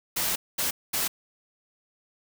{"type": "noise bursts at uneven times", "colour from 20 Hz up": "white", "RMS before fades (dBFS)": -27, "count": 3, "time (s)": [[0.16, 0.36], [0.58, 0.71], [0.93, 1.08]], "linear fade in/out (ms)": 10, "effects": []}